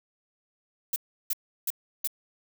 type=noise bursts; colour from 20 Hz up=violet; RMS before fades=-28 dBFS; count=4; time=0.93-2.074 s; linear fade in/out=2 ms; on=31 ms; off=340 ms; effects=none